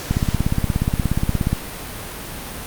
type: click train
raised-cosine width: 5 ms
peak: -5 dBFS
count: 25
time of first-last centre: 0.11-1.53 s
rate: 16.9 Hz
effects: pink hiss -31 dBFS RMS until 2.66 s + Opus 48 kbps